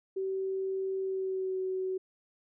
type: tone with pitch glide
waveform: sine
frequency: 383 to 375.3 Hz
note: G4 to F#4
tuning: -40 to +25 cents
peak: -30 dBFS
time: 0.16-1.98 s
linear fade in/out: 10 ms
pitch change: -35 cents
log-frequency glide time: 1-1.59 s
effects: none